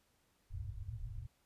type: low-pass noise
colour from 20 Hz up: white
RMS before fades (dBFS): -44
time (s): 0.5-1.27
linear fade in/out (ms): 10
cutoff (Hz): 120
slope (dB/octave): 96
effects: pink hiss -75 dBFS RMS until 1.45 s + resampled to 32000 Hz